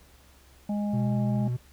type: harmonic tone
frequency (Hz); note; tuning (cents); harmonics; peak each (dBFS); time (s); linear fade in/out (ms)
206.4; G#3; -10; 1 / 3 / 4; -26 / -38 / -41; 0.69-1.48; 5
type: tone with vibrato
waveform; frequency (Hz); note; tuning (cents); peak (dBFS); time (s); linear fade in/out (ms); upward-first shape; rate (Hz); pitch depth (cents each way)
triangle; 123.47; B2; 0; -24; 0.93-1.57; 10; sine; 15; 29
effects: added 67 Hz sine -56 dBFS peak until 1.72 s + pink hiss -58 dBFS RMS until 1.72 s